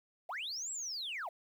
sine linear two-way sweep, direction up then down, 582 to 7800 to 582 Hz, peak -36 dBFS, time 0.29-1.29 s, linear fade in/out 5 ms, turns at 0.71 s, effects tanh soft clip ceiling -35 dBFS + 11-bit

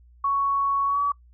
sine tone with pitch glide, 1113 to 1140.3 Hz, C#6 to C#6, +7 to +49 cents, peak -20 dBFS, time 0.24-1.12 s, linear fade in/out 5 ms, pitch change +42 cents, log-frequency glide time 0.86-1.01 s, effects noise-tail reverb RT60 0.1 s tail -23 dB re dry + added 60 Hz sine -50 dBFS peak until 1.33 s

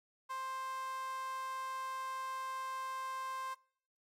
sawtooth tone with high-pass filter, 525 Hz, C5, 6 cents sharp, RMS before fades -41 dBFS, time 0.29-3.55 s, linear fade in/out 20 ms, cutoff 1100 Hz, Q 6, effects noise-tail reverb RT60 0.7 s tail -26 dB re dry + AAC 48 kbps

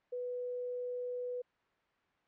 sine tone, 493.9 Hz, B4, in tune, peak -36 dBFS, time 0.12-1.42 s, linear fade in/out 10 ms, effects white hiss -73 dBFS RMS until 2.27 s + low-pass 2000 Hz 12 dB/octave

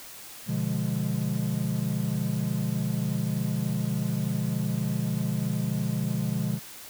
triangle chord, B diminished seventh, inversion none, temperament equal, 123.47 / 146.83 / 174.61 / 207.7 Hz, B2 / D3 / F3 / Ab3, 0 / 0 / 0 / 0 cents, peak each -29 dBFS, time 0.46-6.6 s, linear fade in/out 50 ms, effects white hiss -44 dBFS RMS until 6.89 s

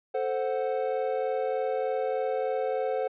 triangle chord, F# diminished, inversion first, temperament equal, 440 / 523.3 / 740 Hz, A4 / C5 / F#5, 0 / 0 / 0 cents, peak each -29 / -27 / -31 dBFS, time 0.14-3.08 s, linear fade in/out 10 ms, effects resampled to 8000 Hz

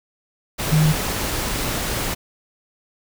sine tone in noise, 154.6 Hz, D#3, 11 cents flat, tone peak -13 dBFS, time 0.71-0.93 s, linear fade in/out 20 ms, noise pink, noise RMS -24 dBFS, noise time 0.58-2.15 s, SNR +8 dB, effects none

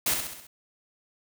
white noise with echo, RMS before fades -25 dBFS, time 0.06-0.14 s, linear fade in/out 5 ms, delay 66 ms, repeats 5, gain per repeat -5 dB, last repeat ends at 0.47 s, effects none

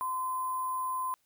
sine tone with sample-and-hold, 1029 Hz, C6, 29 cents flat, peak -30 dBFS, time 0.01-1.14 s, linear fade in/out 0 ms, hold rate 11025 Hz, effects white hiss -73 dBFS RMS until 1.25 s

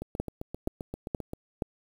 two click trains, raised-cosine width 2 ms, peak -22 / -15 dBFS, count 11 / 4, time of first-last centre 0.02-1.334 / 0.2-1.622 s, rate 7.61 / 2.11 Hz, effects 8-bit

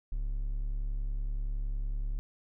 triangle tone, 35.36 Hz, C#1, 35 cents sharp, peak -28 dBFS, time 0.12-2.19 s, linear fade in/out 0 ms, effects none

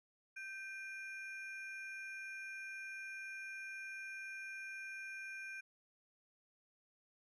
triangle ring-modulated tone, 1985 Hz, B6, 8 cents sharp, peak -40 dBFS, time 0.36-5.61 s, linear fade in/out 10 ms, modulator 428 Hz, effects resampled to 32000 Hz

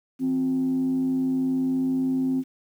sine tone with frequency modulation, 261.6 Hz, C4, in tune, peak -20 dBFS, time 0.19-2.44 s, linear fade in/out 50 ms, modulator 98.9 Hz, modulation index 0.28, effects tanh soft clip ceiling -17 dBFS + 9-bit

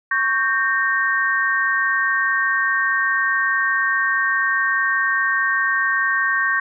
sine chord, G diminished, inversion second, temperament equal with one note detuned, 1108.7 / 1568 / 1843.2 Hz, Db6 / G6 / Bb6, 0 / 0 / -20 cents, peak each -23 / -20 / -20 dBFS, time 0.11-6.6 s, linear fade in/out 5 ms, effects none

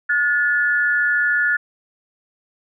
sine tone pair together, 1440 / 1733 Hz, F#6 / A6, -47 / -27 cents, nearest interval minor third, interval 320 cents, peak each -18 dBFS, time 0.09-1.57 s, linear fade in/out 10 ms, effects none

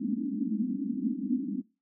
pink band-pass noise, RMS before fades -31 dBFS, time 0-1.62 s, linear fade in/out 20 ms, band 200 to 300 Hz, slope 96 dB/octave, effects noise-tail reverb RT60 0.3 s tail -23 dB re dry

